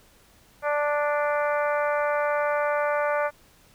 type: harmonic tone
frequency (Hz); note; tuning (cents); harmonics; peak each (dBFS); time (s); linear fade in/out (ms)
293.7; D4; 0; 2 / 3 / 4 / 5 / 6 / 7 / 8; -24 / -30 / -30 / -31 / -37 / -38 / -40; 0.62-3.31; 50
effects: pink hiss -57 dBFS RMS until 3.74 s